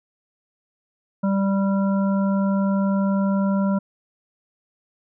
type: harmonic tone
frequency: 196 Hz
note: G3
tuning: in tune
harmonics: 1 / 3 / 5 / 7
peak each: -18 / -28 / -32 / -35 dBFS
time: 1.23-3.79 s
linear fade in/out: 10 ms
effects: none

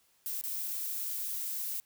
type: noise with dropouts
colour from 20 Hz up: violet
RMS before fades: -36 dBFS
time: 0.26-1.8 s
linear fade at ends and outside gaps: 0 ms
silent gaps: 0.413-0.438 s
effects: white hiss -69 dBFS RMS until 1.85 s

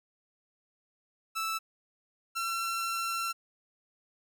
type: tone pair in turn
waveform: sawtooth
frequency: 1318.5 / 1353.2 Hz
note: E6 / E6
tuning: 0 / +45 cents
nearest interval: unison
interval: 45 cents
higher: second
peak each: -27 dBFS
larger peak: neither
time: 1.35-1.59 / 2.35-3.33 s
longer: second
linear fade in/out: 20 ms
effects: none

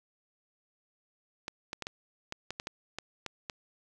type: clicks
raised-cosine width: 0.2 ms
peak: -19 dBFS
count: 11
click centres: 1.481 / 1.731 / 1.823 / 1.869 / 2.324 / 2.506 / 2.599 / 2.671 / 2.986 / 3.263 / 3.498 s
effects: none

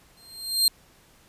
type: tone with exponential growth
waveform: sawtooth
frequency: 4186 Hz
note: C8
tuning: in tune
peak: -12 dBFS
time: 0.17-0.68 s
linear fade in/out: 2 ms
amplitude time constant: 110 ms
effects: pink hiss -57 dBFS RMS until 1.28 s + resampled to 32000 Hz

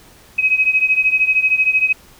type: beating tone pair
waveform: sine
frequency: 2533 / 2546 Hz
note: D#7 / D#7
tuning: +30 / +39 cents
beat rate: 13 Hz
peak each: -14 / -17 dBFS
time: 0.38-1.93 s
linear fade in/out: 10 ms
effects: pink hiss -46 dBFS RMS until 2.19 s

